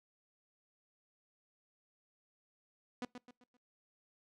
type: tone with echo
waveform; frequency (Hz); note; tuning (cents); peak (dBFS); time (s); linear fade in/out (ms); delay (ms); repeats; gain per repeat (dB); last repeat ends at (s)
sawtooth; 246.9; B3; 0; -34; 3.02-3.05; 2; 130; 4; -8; 3.57
effects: noise-tail reverb RT60 0.2 s tail -24 dB re dry + low-pass 6000 Hz 12 dB/octave